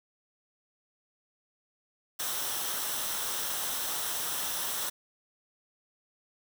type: noise with comb filter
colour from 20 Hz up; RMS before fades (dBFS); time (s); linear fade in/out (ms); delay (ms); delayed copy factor
white; -33; 2.19-4.9; 10; 0.43; -0.5
effects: none